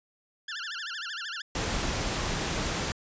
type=tone with vibrato; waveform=20% pulse; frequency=1558 Hz; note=G6; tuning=11 cents flat; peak=-29 dBFS; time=0.48-1.42 s; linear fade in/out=5 ms; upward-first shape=sine; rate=13 Hz; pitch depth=240 cents each way
type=noise; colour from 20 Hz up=pink; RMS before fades=-30 dBFS; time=1.55-2.92 s; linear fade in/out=2 ms
effects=resampled to 16000 Hz